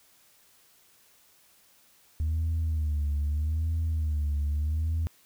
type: tone with vibrato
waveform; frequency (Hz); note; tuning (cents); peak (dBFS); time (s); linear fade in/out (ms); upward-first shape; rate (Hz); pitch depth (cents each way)
sine; 76.8; D#2; -22; -23; 2.2-5.07; 0; sine; 0.8; 100
effects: tanh soft clip ceiling -23 dBFS + white hiss -61 dBFS RMS until 5.25 s